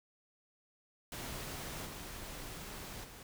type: noise with level steps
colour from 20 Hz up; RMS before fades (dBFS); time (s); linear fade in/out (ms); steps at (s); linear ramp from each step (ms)
pink; -43 / -46 / -52; 1.12-3.23; 2; 1.85 / 3.03; 20
effects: none